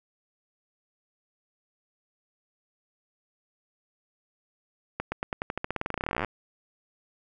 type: accelerating click train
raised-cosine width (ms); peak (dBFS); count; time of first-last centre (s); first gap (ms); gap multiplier
0.5; -14; 30; 5-6.247; 120; 0.91
effects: none